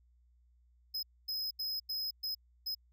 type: tone bursts at uneven times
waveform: square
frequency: 5090 Hz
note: D#8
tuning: 39 cents sharp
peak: -35 dBFS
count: 6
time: 0.94-1.03 / 1.28-1.51 / 1.59-1.8 / 1.89-2.11 / 2.23-2.35 / 2.66-2.75 s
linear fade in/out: 10 ms
effects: added 60 Hz sine -64 dBFS peak until 2.92 s